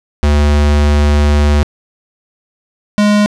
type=tone pair in turn; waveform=square; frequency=73.42 / 207.7 Hz; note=D2 / G#3; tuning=0 / 0 cents; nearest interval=octave + tritone; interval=1800 cents; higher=second; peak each=-8 dBFS; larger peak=neither; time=0.23-1.63 / 2.98-3.26 s; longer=first; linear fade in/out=0 ms; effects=low-pass 7000 Hz 12 dB/octave